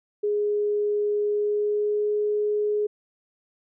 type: tone with pitch glide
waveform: sine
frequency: 415.3 to 418.7 Hz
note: G#4 to G#4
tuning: 0 to +14 cents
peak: -21 dBFS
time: 0.23-2.87 s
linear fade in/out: 10 ms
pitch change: +14 cents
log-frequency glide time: 1.27-2.12 s
effects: none